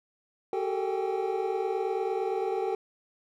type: tone cluster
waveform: triangle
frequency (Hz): 380.9 / 430.1 / 449.6 / 779 / 819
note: G4 / A4 / A4 / G5 / G#5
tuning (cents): -50 / -39 / +37 / -11 / -24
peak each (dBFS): -29 / -33 / -31 / -33 / -37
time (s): 0.53-2.75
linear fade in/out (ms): 2
effects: none